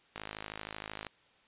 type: click train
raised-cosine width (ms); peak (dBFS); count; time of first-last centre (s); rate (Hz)
0.3; -23; 49; 0.16-1.067; 52.9
effects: white hiss -65 dBFS RMS until 1.47 s + resampled to 8000 Hz